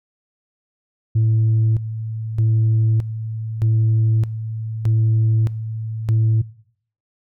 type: tone with tremolo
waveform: sine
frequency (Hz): 111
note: A2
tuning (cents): +16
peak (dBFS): -11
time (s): 1.15-6.42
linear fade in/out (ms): 10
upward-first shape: square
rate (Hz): 0.81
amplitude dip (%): 75
effects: noise-tail reverb RT60 0.6 s tail -20 dB re dry + tanh soft clip ceiling -11 dBFS